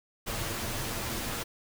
pink noise with comb filter, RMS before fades -34 dBFS, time 0.26-1.44 s, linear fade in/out 20 ms, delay 8.8 ms, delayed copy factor +0.5, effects none

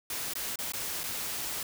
white noise with dropouts, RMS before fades -35 dBFS, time 0.1-1.63 s, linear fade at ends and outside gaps 2 ms, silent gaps 0.336-0.354 / 0.558-0.588 / 0.721-0.735 / 1.034-1.038 s, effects none

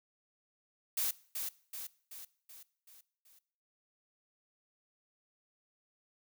blue noise with echo, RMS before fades -33 dBFS, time 0.97-1.11 s, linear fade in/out 5 ms, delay 380 ms, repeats 6, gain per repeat -5 dB, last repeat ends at 3.39 s, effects noise-tail reverb RT60 0.6 s tail -21 dB re dry

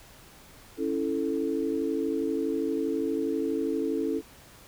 sine chord, A major, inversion first, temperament equal, 277.2 / 329.6 / 440 Hz, C#4 / E4 / A4, 0 / 0 / 0 cents, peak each -30 dBFS, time 0.77-4.22 s, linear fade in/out 50 ms, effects pink hiss -52 dBFS RMS until 4.67 s

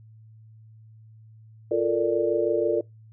sine chord, Bb major seventh, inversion second, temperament equal with one note detuned, 347.8 / 440 / 466.2 / 587.3 Hz, F4 / A4 / Bb4 / D5, -7 / 0 / 0 / 0 cents, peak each -26 dBFS, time 1.71-2.81 s, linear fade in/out 5 ms, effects noise-tail reverb RT60 0.2 s tail -25 dB re dry + added 110 Hz sine -47 dBFS peak until 3.12 s

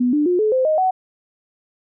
sine tone with pitch steps, 246.9 / 297 / 357.3 / 429.9 / 517.2 / 622.1 / 748.5 Hz, B3 / D4 / F4 / A4 / C5 / D#5 / F#5, 0 / +20 / +40 / -40 / -20 / 0 / +20 cents, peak -14 dBFS, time 0-0.91 s, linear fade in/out 10 ms, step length 130 ms, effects none

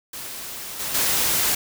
white noise with level steps, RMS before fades -34 / -28 / -21 dBFS, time 0.13-1.55 s, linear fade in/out 5 ms, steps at 0.79 / 0.94 s, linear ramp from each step 10 ms, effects none

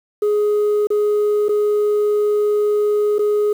sine tone with dropouts, 417.5 Hz, G#4, 9 cents sharp, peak -11 dBFS, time 0.22-3.53 s, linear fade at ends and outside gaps 5 ms, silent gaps 0.871-0.903 / 1.484-1.491 / 3.184-3.191 s, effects tanh soft clip ceiling -13 dBFS + 7-bit

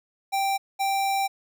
square tone pair in turn, 784 / 784 Hz, G5 / G5, 0 / 0 cents, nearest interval unison, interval 0 cents, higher neither, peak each -23 dBFS, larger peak neither, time 0.32-0.58 / 0.79-1.28 s, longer second, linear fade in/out 20 ms, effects none

